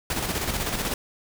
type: noise with tremolo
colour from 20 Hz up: pink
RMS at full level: -26 dBFS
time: 0.1-0.94 s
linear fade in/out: 2 ms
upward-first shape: square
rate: 16 Hz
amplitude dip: 45%
effects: none